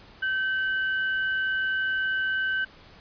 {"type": "tone pair together", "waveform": "sine", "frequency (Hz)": [1543.7, 2960], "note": ["G6", "F#7"], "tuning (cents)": [-27, 0], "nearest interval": "major seventh", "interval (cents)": 1127, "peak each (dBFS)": [-24, -36], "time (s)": [0.22, 2.65], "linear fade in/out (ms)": 10, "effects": ["pink hiss -51 dBFS RMS until 3 s", "resampled to 11025 Hz"]}